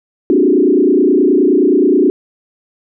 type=tone with frequency modulation; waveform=sine; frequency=329.6 Hz; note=E4; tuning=in tune; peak=-7 dBFS; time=0.3-2.1 s; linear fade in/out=0 ms; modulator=29.5 Hz; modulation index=2.4; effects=none